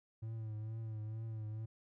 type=tone with vibrato; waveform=triangle; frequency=110 Hz; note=A2; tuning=in tune; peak=-38 dBFS; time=0.22-1.66 s; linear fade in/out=10 ms; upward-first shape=triangle; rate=2.2 Hz; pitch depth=54 cents each way; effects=none